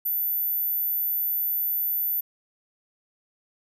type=tone; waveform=sine; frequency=14030 Hz; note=A9; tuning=6 cents flat; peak=-23 dBFS; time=0.05-2.21 s; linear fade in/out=10 ms; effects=none